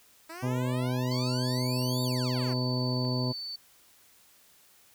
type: exponential two-way sweep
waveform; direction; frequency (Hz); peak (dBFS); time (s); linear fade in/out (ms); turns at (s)
10% pulse; up then down; 315.9 to 3796 to 315.9; -32; 0.29-2.54; 10; 2.03
type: harmonic tone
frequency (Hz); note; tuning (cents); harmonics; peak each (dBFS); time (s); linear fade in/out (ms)
125.9; B2; +34; 1 / 2 / 3 / 4 / 5 / 7 / 8; -29 / -32 / -39 / -40 / -40 / -45 / -43; 0.42-3.33; 20
type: tone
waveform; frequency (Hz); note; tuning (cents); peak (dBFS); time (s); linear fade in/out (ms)
sine; 4513; C#8; +30; -35; 1.11-3.56; 5
type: clicks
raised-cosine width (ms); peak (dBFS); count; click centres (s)
0.3; -38; 2; 1.822 / 3.051
effects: white hiss -60 dBFS RMS until 4.94 s